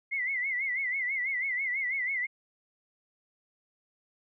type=tone with vibrato; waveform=sine; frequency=2075 Hz; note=C7; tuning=15 cents flat; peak=-28 dBFS; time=0.11-2.27 s; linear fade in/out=20 ms; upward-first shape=sine; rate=6.1 Hz; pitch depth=110 cents each way; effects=none